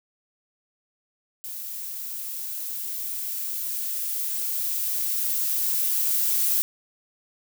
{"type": "noise with level ramp", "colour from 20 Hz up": "violet", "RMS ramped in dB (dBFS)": [-35, -22], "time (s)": [1.44, 6.62], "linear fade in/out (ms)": 0, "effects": []}